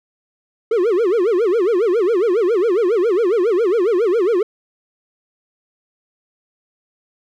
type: tone with vibrato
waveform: triangle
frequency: 407.4 Hz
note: G#4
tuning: 33 cents flat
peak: -11 dBFS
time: 0.71-4.43 s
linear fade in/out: 5 ms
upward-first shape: sine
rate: 7.3 Hz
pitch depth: 280 cents each way
effects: none